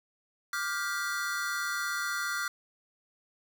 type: chord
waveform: square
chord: G dominant seventh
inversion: second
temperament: just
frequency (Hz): 1176 / 1411.2 / 1568 / 1960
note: D6 / F6 / G6 / B6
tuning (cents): +2 / +18 / 0 / -14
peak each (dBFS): -38 / -34 / -39 / -40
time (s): 0.53-2.48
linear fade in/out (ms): 2
effects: none